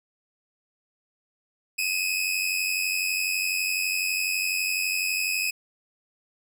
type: tone pair together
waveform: sawtooth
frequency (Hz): 2489 / 2581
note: D#7 / E7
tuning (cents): 0 / -37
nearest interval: minor second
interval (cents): 63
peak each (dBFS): -24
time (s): 1.78-5.51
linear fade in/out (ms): 10
effects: none